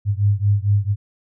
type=beating tone pair; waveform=sine; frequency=100 / 104.4 Hz; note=G2 / G#2; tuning=+35 / +10 cents; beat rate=4.4 Hz; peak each=-17 / -18 dBFS; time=0.05-0.96 s; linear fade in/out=50 ms; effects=none